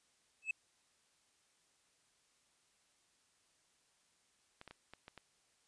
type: tone with exponential growth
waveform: triangle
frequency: 2602 Hz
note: E7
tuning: 23 cents flat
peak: -29 dBFS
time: 0.42-0.51 s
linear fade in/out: 5 ms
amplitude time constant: 19 ms
type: clicks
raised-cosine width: 0.3 ms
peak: -35 dBFS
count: 6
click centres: 4.614 / 4.677 / 4.71 / 4.936 / 5.081 / 5.177 s
effects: white hiss -74 dBFS RMS until 5.67 s + resampled to 22050 Hz